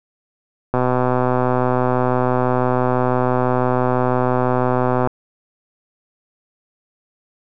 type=click train; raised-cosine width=1 ms; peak=-4 dBFS; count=547; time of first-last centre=0.74-5.073 s; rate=126 Hz; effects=none